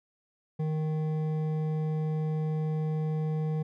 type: tone with hard clipping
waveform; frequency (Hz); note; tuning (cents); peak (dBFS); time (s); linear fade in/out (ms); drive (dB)
triangle; 155.56; D#3; 0; -29; 0.59-3.63; 10; 13
effects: none